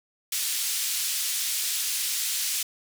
white band-pass noise, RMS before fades -28 dBFS, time 0.32-2.63 s, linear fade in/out 5 ms, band 2800 to 12000 Hz, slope 12 dB/octave, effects none

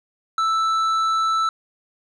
triangle tone with tanh clipping, 1320 Hz, E6, 2 cents sharp, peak -19 dBFS, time 0.38-1.49 s, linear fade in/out 2 ms, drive 12 dB, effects none

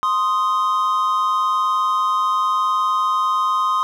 triangle tone pair together, 1046.5 / 1245.9 Hz, C6 / D#6, 0 / +2 cents, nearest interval minor third, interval 302 cents, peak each -17 dBFS, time 0.03-3.83 s, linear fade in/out 0 ms, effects none

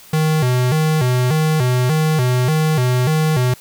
square tone with vibrato, 140.1 Hz, C#3, 19 cents sharp, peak -14 dBFS, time 0.13-3.54 s, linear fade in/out 5 ms, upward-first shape square, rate 1.7 Hz, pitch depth 190 cents each way, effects white hiss -43 dBFS RMS until 3.6 s

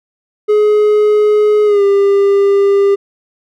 triangle tone with pitch glide, 421.2 to 398.9 Hz, G#4 to G4, +24 to +30 cents, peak -5 dBFS, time 0.48-2.96 s, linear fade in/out 20 ms, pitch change -94 cents, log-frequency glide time 1.65-1.83 s, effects none

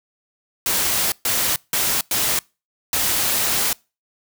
white noise bursts at uneven times, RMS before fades -20 dBFS, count 5, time 0.66-1.12 / 1.25-1.56 / 1.73-2.01 / 2.11-2.39 / 2.93-3.73 s, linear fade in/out 2 ms, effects noise-tail reverb RT60 0.3 s tail -26 dB re dry

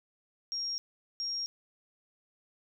sine tone bursts at uneven times, 5580 Hz, F8, 2 cents flat, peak -32 dBFS, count 2, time 0.52-0.78 / 1.2-1.46 s, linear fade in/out 0 ms, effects none

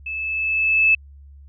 sine tone with level ramp, 2615 Hz, E7, 15 cents flat, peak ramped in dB -26 to -11 dBFS, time 0.06-0.95 s, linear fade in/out 5 ms, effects added 70 Hz sine -41 dBFS peak until 1.48 s

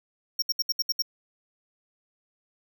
square tone bursts, 5520 Hz, F8, 21 cents flat, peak -23 dBFS, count 7, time 0.39-1.022 s, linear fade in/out 5 ms, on 32 ms, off 68 ms, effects 10-bit

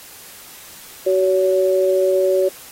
sine tone pair together, 376.4 / 564 Hz, F#4 / C#5, +30 / +30 cents, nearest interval perfect fifth, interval 700 cents, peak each -16 dBFS, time 1.06-2.49 s, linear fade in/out 10 ms, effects white hiss -40 dBFS RMS until 2.71 s + AAC 48 kbps

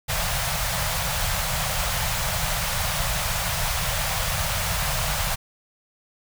pink band-stop noise, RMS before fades -25 dBFS, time 0.08-5.36 s, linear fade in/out 20 ms, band 170 to 550 Hz, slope 48 dB/octave, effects none

